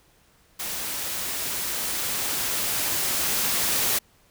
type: noise with level ramp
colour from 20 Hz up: white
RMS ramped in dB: -31 to -23 dBFS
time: 0.59-3.99 s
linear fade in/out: 10 ms
effects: pink hiss -60 dBFS RMS until 4.3 s